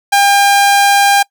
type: tone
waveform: sawtooth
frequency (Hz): 802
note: G5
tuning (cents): +39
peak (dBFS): -3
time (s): 0.12-1.23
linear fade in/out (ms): 10
effects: noise-tail reverb RT60 0.1 s tail -24 dB re dry